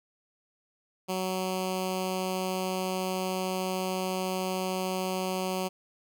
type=tone with notch filter; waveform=10% pulse; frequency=186.4 Hz; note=F#3; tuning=13 cents sharp; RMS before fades=-31 dBFS; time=1.08-5.69 s; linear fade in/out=20 ms; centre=1500 Hz; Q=1.7; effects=none